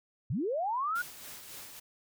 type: linear sweep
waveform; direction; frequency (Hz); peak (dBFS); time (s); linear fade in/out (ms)
sine; up; 93.5 to 1480; -29; 0.3-1.02; 5
type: noise with tremolo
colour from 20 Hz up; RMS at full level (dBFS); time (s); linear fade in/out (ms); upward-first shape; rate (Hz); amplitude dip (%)
white; -45; 0.95-1.8; 10; sine; 3.6; 40
effects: none